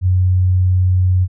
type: tone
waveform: sine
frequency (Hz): 91.8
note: F#2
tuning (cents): -13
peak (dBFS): -10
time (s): 0.01-1.28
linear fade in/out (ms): 50
effects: none